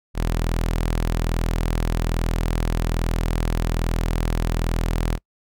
sawtooth tone, 41.2 Hz, E1, in tune, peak -16 dBFS, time 0.14-5.19 s, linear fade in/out 50 ms, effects noise-tail reverb RT60 0.1 s tail -25 dB re dry

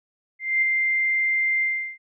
sine tone with ADSR envelope, 2093 Hz, C7, in tune, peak -16 dBFS, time 0.39-1.98 s, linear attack 230 ms, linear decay 10 ms, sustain -3 dB, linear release 360 ms, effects none

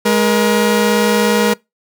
sawtooth tone pair together, 209.3 / 475.6 Hz, G#3 / A#4, +14 / +35 cents, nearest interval octave + major second, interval 1421 cents, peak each -10 dBFS, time 0.05-1.54 s, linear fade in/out 10 ms, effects noise-tail reverb RT60 0.2 s tail -24 dB re dry

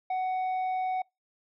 sine tone with tanh clipping, 745 Hz, F#5, 12 cents sharp, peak -28 dBFS, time 0.1-1.02 s, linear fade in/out 5 ms, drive 5 dB, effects noise-tail reverb RT60 0.2 s tail -25 dB re dry

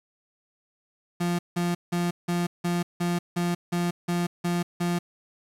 35% pulse tone bursts, 174.2 Hz, F3, 4 cents flat, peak -22 dBFS, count 11, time 1.2-4.99 s, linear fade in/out 10 ms, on 190 ms, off 170 ms, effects resampled to 32000 Hz + 8-bit

